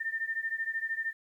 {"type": "beating tone pair", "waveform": "sine", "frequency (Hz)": [1800, 1813], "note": ["A6", "A#6"], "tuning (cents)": [39, -49], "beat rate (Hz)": 13, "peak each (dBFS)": [-33, -35], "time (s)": [0, 1.13], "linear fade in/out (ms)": 10, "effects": ["11-bit"]}